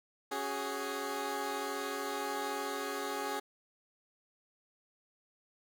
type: chord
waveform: 15% pulse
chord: C# suspended fourth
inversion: none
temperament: equal with one note detuned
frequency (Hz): 277.2 / 374.1 / 415.3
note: C#4 / F#4 / G#4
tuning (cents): 0 / +19 / 0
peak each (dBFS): -35 / -35 / -31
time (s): 0.31-3.4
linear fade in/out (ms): 10
effects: none